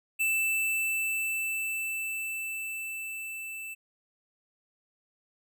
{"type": "tone with level ramp", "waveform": "square", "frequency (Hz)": 2649, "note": "E7", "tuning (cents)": 8, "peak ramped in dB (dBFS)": [-25, -38], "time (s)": [0.19, 3.75], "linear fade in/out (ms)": 20, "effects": []}